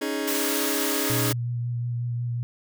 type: chord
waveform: sawtooth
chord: C# suspended second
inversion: none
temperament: just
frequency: 277.2 / 311.8 / 415.8 Hz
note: C#4 / D#4 / G#4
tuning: 0 / +4 / +2 cents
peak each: -26 dBFS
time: 0.01-1.33 s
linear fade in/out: 10 ms
type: high-pass noise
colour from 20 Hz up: white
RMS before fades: -28 dBFS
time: 0.27-1.33 s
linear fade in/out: 10 ms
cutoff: 870 Hz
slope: 96 dB/octave
type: tone with vibrato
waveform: sine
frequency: 120 Hz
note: B2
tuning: 49 cents flat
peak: -25 dBFS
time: 1.1-2.43 s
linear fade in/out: 0 ms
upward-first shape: sine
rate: 5.5 Hz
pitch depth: 16 cents each way
effects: none